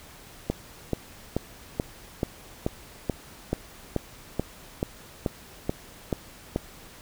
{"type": "click train", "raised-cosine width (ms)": 2, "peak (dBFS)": -11, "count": 15, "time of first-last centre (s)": [0.5, 6.561], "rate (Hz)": 2.31, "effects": ["pink hiss -48 dBFS RMS until 7.01 s"]}